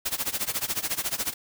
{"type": "noise with tremolo", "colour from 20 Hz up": "white", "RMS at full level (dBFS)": -26, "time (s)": [0.05, 1.34], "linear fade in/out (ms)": 10, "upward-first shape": "sine", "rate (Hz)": 14, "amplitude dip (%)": 90, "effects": []}